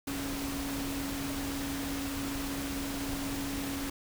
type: tone in noise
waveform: sine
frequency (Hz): 277.2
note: C#4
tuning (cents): 0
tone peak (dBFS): -35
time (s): 0.07-3.9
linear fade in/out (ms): 5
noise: pink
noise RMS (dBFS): -38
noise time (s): 0.07-3.9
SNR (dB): 0
effects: none